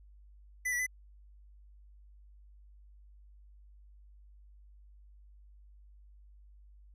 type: tone with pitch steps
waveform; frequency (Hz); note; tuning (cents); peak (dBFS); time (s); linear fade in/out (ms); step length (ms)
square; 2000 / 1950 / 2010; B6 / B6 / B6; +21 / -23 / +30; -31; 0.65-0.866; 10; 72
effects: added 50 Hz sine -54 dBFS peak until 6.94 s + resampled to 32000 Hz